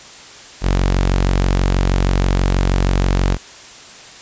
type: tone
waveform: sawtooth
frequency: 46.25 Hz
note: F#1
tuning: in tune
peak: -9 dBFS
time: 0.61-3.38 s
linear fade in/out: 50 ms
effects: white hiss -38 dBFS RMS until 4.21 s + resampled to 16000 Hz